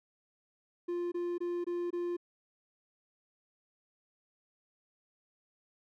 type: tone bursts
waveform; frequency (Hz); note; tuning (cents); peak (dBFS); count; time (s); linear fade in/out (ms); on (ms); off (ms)
triangle; 349.4; F4; +1; -30; 5; 0.88-2.168; 10; 240; 22
effects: none